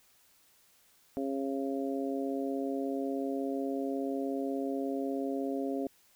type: harmonic tone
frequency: 136.5 Hz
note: C#3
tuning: 26 cents flat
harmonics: 2 / 3 / 4 / 5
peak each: -33 / -37 / -39 / -41 dBFS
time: 1.17-5.87 s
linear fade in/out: 0 ms
effects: white hiss -65 dBFS RMS until 6.15 s